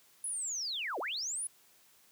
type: linear two-way sweep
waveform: sine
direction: down then up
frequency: 10570 to 311.1 to 10570 Hz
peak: -34 dBFS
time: 0.24-1.47 s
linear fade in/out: 2 ms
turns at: 0.99 s
effects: white hiss -64 dBFS RMS until 2.11 s + high-pass 80 Hz 12 dB/octave